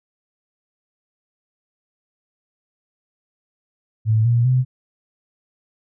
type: tone with pitch steps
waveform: sine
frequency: 110 / 118.58 / 127.83 Hz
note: A2 / A#2 / C3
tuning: 0 / +30 / -40 cents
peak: -13 dBFS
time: 4.05-4.65 s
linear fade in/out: 50 ms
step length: 200 ms
effects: none